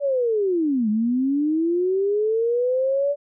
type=linear two-way sweep; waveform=sine; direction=down then up; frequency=580 to 207.7 to 580 Hz; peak=-18 dBFS; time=0-3.16 s; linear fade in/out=50 ms; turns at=0.89 s; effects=none